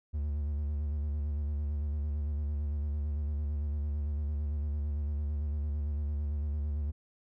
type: tone with vibrato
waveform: triangle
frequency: 73.42 Hz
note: D2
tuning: in tune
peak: -28 dBFS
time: 0.13-6.92 s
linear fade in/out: 20 ms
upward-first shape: square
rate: 8.9 Hz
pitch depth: 44 cents each way
effects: none